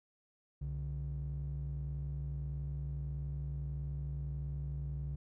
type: ring-modulated tone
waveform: triangle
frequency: 103.83 Hz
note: G#2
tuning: in tune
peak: -30 dBFS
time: 0.61-5.16 s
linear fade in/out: 10 ms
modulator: 39.2 Hz
effects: tanh soft clip ceiling -31 dBFS